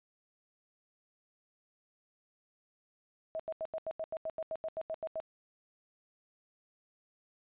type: tone bursts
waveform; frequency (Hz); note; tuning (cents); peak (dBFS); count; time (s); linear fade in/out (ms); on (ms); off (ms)
sine; 641; E5; -49; -34; 15; 3.35-5.201; 0; 45; 84
effects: resampled to 8000 Hz